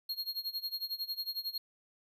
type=tone with tremolo; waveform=square; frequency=4263 Hz; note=C8; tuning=32 cents sharp; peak=-33 dBFS; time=0.09-1.58 s; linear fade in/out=5 ms; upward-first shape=sine; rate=11 Hz; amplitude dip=90%; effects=none